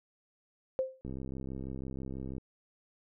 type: tone with exponential decay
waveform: sine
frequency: 523.3 Hz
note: C5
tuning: in tune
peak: -24 dBFS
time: 0.79-1.01 s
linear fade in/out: 0 ms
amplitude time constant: 46 ms
type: click train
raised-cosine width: 3 ms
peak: -28 dBFS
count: 89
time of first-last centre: 1.05-2.381 s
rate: 66.1 Hz
effects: none